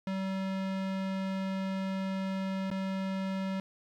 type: tone with dropouts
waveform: square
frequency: 191.5 Hz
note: G3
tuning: 40 cents flat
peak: -32 dBFS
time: 0.07-3.6 s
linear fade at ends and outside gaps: 2 ms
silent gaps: 2.703-2.713 s
effects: low-pass 4000 Hz 12 dB/octave + 10-bit